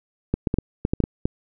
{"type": "clicks", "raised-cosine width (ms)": 3, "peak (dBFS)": -7, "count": 9, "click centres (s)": [0.34, 0.472, 0.541, 0.586, 0.851, 0.935, 1.003, 1.039, 1.255], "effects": []}